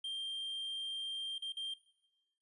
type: tone with dropouts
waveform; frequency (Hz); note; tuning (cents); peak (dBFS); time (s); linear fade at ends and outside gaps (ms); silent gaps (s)
triangle; 3177; G7; +23; -36; 0.04-1.74; 5; 1.382-1.421 / 1.523-1.568
effects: noise-tail reverb RT60 1.0 s tail -19 dB re dry + resampled to 24000 Hz